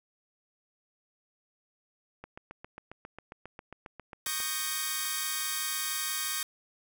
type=click train; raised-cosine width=0.5 ms; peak=-28 dBFS; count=17; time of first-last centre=2.24-4.402 s; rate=7.4 Hz
type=chord; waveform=5% pulse; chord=Eb dominant seventh; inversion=third; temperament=equal with one note detuned; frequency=1108.7 / 1234.5 / 1568 / 1864.7 Hz; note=Db6 / Eb6 / G6 / Bb6; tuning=0 / -14 / 0 / 0 cents; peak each=-25 dBFS; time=4.26-6.43 s; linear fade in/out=2 ms
effects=none